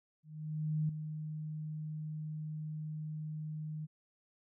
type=tone with ADSR envelope; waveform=sine; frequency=154.2 Hz; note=D#3; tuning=15 cents flat; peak=-29 dBFS; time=0.23-3.87 s; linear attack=660 ms; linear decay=4 ms; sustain=-9 dB; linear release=28 ms; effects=none